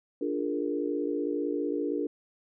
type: chord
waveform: sine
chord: Bb dominant seventh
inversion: first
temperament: equal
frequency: 293.7 / 349.2 / 415.3 / 466.2 Hz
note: D4 / F4 / Ab4 / Bb4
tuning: 0 / 0 / 0 / 0 cents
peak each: -31 / -34 / -34 / -34 dBFS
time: 0.21-2.07 s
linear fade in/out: 5 ms
effects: none